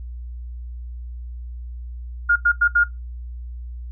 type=tone bursts at uneven times; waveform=sine; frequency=1420 Hz; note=F6; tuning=28 cents sharp; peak=-12 dBFS; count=4; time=2.29-2.36 / 2.45-2.52 / 2.61-2.68 / 2.75-2.84 s; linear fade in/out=10 ms; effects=noise-tail reverb RT60 0.2 s tail -22 dB re dry + added 60 Hz sine -30 dBFS peak until 3.91 s